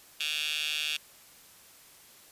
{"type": "tone with high-pass filter", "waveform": "15% pulse", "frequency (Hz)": 152.2, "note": "D#3", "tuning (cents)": -38, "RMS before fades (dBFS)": -32, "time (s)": [0.2, 0.97], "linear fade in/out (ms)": 5, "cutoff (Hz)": 3000, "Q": 7.2, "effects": ["white hiss -55 dBFS RMS until 2.31 s", "resampled to 32000 Hz"]}